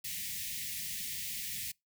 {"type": "band-stop noise", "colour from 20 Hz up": "white", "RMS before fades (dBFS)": -39, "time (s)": [0.04, 1.72], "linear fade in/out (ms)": 10, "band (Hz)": [230, 1800], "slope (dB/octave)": 96, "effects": ["noise-tail reverb RT60 0.2 s tail -26 dB re dry"]}